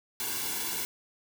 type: noise with comb filter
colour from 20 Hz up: white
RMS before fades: -33 dBFS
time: 0.2-0.85 s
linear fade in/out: 0 ms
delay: 1.6 ms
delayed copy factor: -0.75
effects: none